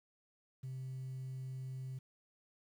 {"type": "tone", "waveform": "sine", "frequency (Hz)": 130.81, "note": "C3", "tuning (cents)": 0, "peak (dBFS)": -39, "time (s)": [0.63, 1.99], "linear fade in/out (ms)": 10, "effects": ["tanh soft clip ceiling -39 dBFS", "11-bit"]}